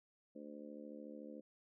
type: harmonic tone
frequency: 73.7 Hz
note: D2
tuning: 7 cents sharp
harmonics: 3 / 4 / 5 / 6 / 7 / 8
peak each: -53 / -53 / -59 / -63 / -54 / -63 dBFS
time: 0.35-1.41 s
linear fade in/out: 10 ms
effects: none

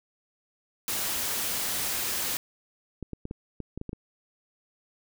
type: noise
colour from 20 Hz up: white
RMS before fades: -30 dBFS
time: 0.88-2.37 s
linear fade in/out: 0 ms
type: clicks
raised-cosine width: 3 ms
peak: -22 dBFS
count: 9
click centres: 3.027 / 3.133 / 3.254 / 3.311 / 3.603 / 3.776 / 3.814 / 3.893 / 3.931 s
effects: none

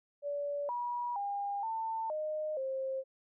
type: tone with pitch steps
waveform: sine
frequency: 575 / 966 / 806 / 895 / 615 / 531 Hz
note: D5 / B5 / G5 / A5 / D#5 / C5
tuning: -37 / -39 / +48 / +29 / -20 / +25 cents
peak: -33 dBFS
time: 0.22-3.04 s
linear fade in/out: 50 ms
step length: 470 ms
effects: none

